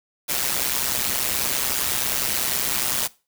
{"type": "noise with amplitude modulation", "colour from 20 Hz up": "white", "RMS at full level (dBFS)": -20, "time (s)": [0.28, 3.08], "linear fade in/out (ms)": 20, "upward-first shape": "sine", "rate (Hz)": 130, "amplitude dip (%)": 85, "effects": ["noise-tail reverb RT60 0.3 s tail -20 dB re dry"]}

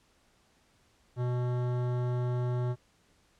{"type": "tone with hard clipping", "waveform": "sine", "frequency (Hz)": 123.47, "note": "B2", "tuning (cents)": 0, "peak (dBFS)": -30, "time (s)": [1.16, 2.76], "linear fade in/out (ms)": 50, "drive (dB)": 16, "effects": ["pink hiss -67 dBFS RMS until 3.39 s", "low-pass 9000 Hz 12 dB/octave"]}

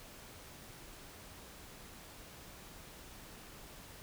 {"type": "silence", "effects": ["pink hiss -53 dBFS RMS until 4.02 s"]}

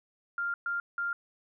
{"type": "tone bursts at uneven times", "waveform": "sine", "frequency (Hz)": 1396.9, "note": "F6", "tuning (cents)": 0, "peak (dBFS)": -29, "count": 3, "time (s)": [[0.38, 0.54], [0.66, 0.8], [0.98, 1.13]], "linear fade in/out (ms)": 2, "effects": []}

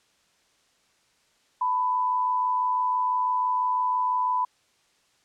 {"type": "tone pair together", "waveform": "sine", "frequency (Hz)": [889, 995], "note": ["A5", "B5"], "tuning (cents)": [18, 13], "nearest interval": "major second", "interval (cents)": 195, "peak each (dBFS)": [-32, -22], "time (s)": [1.61, 4.45], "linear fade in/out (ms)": 5, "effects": ["white hiss -65 dBFS RMS until 5.24 s", "low-pass 7000 Hz 12 dB/octave"]}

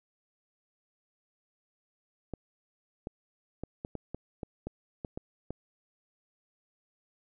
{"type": "clicks", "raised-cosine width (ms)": 2, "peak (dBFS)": -23, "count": 11, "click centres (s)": [2.337, 3.071, 3.636, 3.849, 3.953, 4.146, 4.432, 4.67, 5.048, 5.175, 5.506], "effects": []}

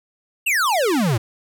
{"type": "exponential sweep", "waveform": "square", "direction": "down", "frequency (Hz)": [2868, 103.83], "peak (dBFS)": -17, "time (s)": [0.46, 1.18], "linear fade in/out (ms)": 10, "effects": []}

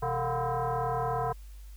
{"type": "tone with frequency modulation", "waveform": "sine", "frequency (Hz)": 126.9, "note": "B2", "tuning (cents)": 47, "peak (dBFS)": -27, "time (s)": [0.02, 1.33], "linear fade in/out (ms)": 10, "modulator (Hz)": 291, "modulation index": 3.6, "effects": ["added 50 Hz sine -43 dBFS peak until 1.76 s", "white hiss -61 dBFS RMS until 1.76 s"]}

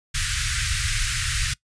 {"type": "band-stop noise", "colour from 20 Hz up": "pink", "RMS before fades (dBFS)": -24, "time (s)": [0.14, 1.54], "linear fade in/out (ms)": 10, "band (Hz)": [130, 1400], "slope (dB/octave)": 48, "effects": ["noise-tail reverb RT60 0.1 s tail -21 dB re dry", "resampled to 22050 Hz"]}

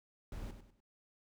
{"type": "noise with echo", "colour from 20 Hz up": "brown", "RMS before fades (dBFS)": -44, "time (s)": [0.32, 0.51], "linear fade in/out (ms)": 2, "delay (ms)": 98, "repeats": 3, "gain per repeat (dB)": -9, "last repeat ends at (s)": 0.804, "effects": []}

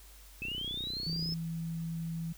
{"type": "linear sweep", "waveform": "sine", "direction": "up", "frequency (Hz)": [2572, 5274], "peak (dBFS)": -35, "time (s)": [0.42, 1.34], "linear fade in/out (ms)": 2}
{"type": "click train", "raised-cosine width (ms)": 3, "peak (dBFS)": -32, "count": 29, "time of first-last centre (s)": [0.42, 1.323], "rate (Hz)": 31}
{"type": "tone", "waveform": "sine", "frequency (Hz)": 164.81, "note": "E3", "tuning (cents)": 0, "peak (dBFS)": -34, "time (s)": [1.06, 2.33], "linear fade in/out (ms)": 10}
{"effects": ["added 50 Hz sine -53 dBFS peak until 2.37 s", "white hiss -57 dBFS RMS until 2.37 s"]}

